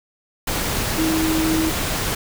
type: tone in noise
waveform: sine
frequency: 319.2 Hz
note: D#4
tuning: 44 cents sharp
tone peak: -18 dBFS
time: 0.98-1.7 s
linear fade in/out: 5 ms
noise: pink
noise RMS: -23 dBFS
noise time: 0.47-2.15 s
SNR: +2 dB
effects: none